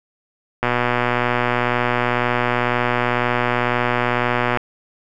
click train, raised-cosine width 0.5 ms, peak -3 dBFS, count 482, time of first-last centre 0.63-4.573 s, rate 122 Hz, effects none

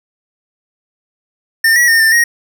square tone with pitch steps, 1808 / 1927 / 1826 / 1789 / 1876 Hz, A6 / B6 / A#6 / A6 / A#6, +47 / -43 / -36 / +28 / +11 cents, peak -8 dBFS, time 1.64-2.24 s, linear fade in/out 5 ms, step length 120 ms, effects none

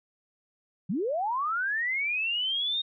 sine linear sweep, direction up, 152 to 3729 Hz, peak -26 dBFS, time 0.89-2.82 s, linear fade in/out 10 ms, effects none

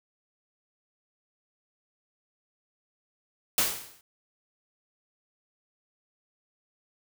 white noise with exponential decay, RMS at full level -21 dBFS, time 3.58-4.01 s, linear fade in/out 2 ms, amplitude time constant 92 ms, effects none

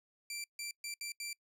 15% pulse tone bursts at uneven times, 2349 Hz, D7, in tune, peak -33 dBFS, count 5, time 0.3-0.44 / 0.59-0.71 / 0.84-0.94 / 1.01-1.12 / 1.2-1.33 s, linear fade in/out 2 ms, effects noise-tail reverb RT60 0.1 s tail -25 dB re dry

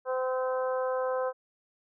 harmonic tone, 257.4 Hz, C4, 28 cents flat, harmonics 2 / 3 / 4 / 5 / 6, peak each -28 / -38 / -36 / -40 / -43 dBFS, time 0.05-1.33 s, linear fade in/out 50 ms, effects none

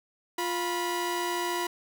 sawtooth tone pair together, 350.8 / 978.6 Hz, F4 / B5, +8 / -16 cents, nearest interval octave + tritone, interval 1776 cents, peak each -27 dBFS, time 0.38-1.67 s, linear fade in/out 5 ms, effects none

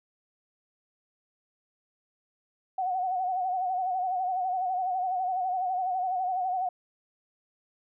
sine tone with vibrato, 740 Hz, F#5, in tune, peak -26 dBFS, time 2.78-6.69 s, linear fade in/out 5 ms, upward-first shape sine, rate 12 Hz, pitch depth 61 cents each way, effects none

